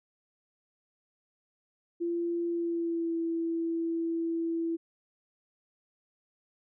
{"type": "tone with pitch glide", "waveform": "sine", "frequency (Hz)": [341.8, 331.7], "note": ["F4", "E4"], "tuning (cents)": [-37, 11], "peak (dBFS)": -28, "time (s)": [2, 4.77], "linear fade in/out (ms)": 20, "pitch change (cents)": -52, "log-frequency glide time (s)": [2.48, 3.16], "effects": []}